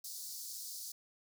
pink high-pass noise, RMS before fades -45 dBFS, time 0.04-0.92 s, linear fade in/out 5 ms, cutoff 4400 Hz, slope 48 dB/octave, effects none

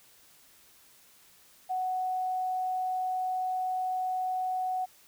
sine tone, 742 Hz, F#5, 5 cents sharp, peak -28 dBFS, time 1.69-4.86 s, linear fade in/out 20 ms, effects white hiss -59 dBFS RMS until 5.07 s

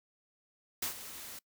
white noise with ADSR envelope, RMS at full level -33 dBFS, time 0.82-1.39 s, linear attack 6 ms, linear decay 110 ms, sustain -13 dB, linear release 5 ms, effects noise-tail reverb RT60 0.1 s tail -23 dB re dry

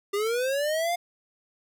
square linear sweep, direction up, 394.8 to 711 Hz, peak -25 dBFS, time 0.13-0.96 s, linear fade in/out 10 ms, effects none

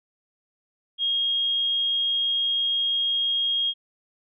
sine tone, 3257 Hz, G#7, 34 cents flat, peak -21 dBFS, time 0.98-3.74 s, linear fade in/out 50 ms, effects none

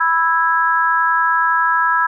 harmonic tone, 329.6 Hz, E4, in tune, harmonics 3 / 4 / 5, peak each -17 / -17 / -17 dBFS, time 0-2.07 s, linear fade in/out 10 ms, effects none

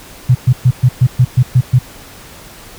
sine tone bursts, 125.8 Hz, B2, 32 cents sharp, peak -4 dBFS, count 9, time 0.29-1.79 s, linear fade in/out 10 ms, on 60 ms, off 120 ms, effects pink hiss -36 dBFS RMS until 2.78 s

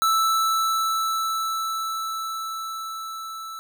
square tone with level ramp, 1318.5 Hz, E6, in tune, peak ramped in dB -18 to -34 dBFS, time 0.02-3.59 s, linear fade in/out 0 ms, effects none

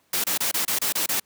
white noise bursts, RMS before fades -24 dBFS, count 8, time 0.13-1.199 s, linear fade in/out 5 ms, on 110 ms, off 27 ms, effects pink hiss -64 dBFS RMS until 1.25 s + high-pass 150 Hz 12 dB/octave

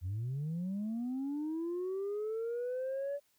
sine linear sweep, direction up, 84.2 to 576 Hz, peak -32 dBFS, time 0.01-3.2 s, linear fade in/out 50 ms, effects tanh soft clip ceiling -32 dBFS + white hiss -73 dBFS RMS until 3.38 s

